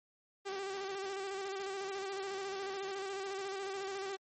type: tone with vibrato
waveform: sawtooth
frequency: 390 Hz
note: G4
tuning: 9 cents flat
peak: -34 dBFS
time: 0.45-4.17 s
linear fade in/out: 20 ms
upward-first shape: square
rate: 14 Hz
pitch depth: 33 cents each way
effects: MP3 32 kbps